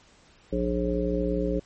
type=harmonic tone; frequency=59.7 Hz; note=A#1; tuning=42 cents sharp; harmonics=1 / 3 / 5 / 7 / 9; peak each=-30 / -30 / -30 / -30 / -30 dBFS; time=0.52-1.6 s; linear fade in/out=10 ms; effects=pink hiss -57 dBFS RMS until 1.65 s + MP3 32 kbps